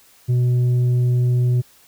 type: tone with tanh clipping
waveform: sine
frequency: 123.47 Hz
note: B2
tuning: in tune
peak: -15 dBFS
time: 0.28-1.62 s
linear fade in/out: 20 ms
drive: 4 dB
effects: white hiss -52 dBFS RMS until 1.87 s